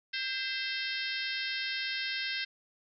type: harmonic tone with a mistuned harmonic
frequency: 529 Hz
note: C5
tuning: 19 cents sharp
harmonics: 3 / 4 / 5 / 6 / 7 / 8 / 9 / 10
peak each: -38 / -39 / -40 / -41 / -41 / -42 / -43 / -43 dBFS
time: 0.13-2.45 s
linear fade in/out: 10 ms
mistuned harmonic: 4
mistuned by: -54 cents
effects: none